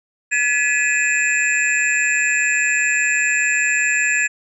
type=tone cluster; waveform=sine; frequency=1707 / 1967 / 2454 / 2599 / 7360 Hz; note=G#6 / B6 / D#7 / E7 / A#8; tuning=+47 / -7 / -25 / -25 / -23 cents; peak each=-18 / -25 / -23 / -23 / -24 dBFS; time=0.31-4.28 s; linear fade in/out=20 ms; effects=none